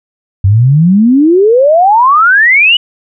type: exponential sweep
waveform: sine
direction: up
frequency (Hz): 92.5 to 2997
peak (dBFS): -3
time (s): 0.44-2.77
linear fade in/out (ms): 5
effects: none